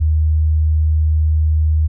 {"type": "tone", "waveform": "sine", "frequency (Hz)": 77.78, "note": "D#2", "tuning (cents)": 0, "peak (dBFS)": -11, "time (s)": [0, 1.88], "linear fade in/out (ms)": 20, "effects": []}